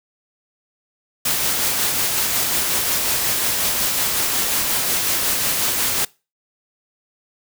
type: noise with tremolo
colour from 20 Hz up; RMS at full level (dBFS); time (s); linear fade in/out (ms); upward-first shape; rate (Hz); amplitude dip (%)
white; -19; 1.25-6.05; 5; sine; 5.5; 25
effects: noise-tail reverb RT60 0.3 s tail -24 dB re dry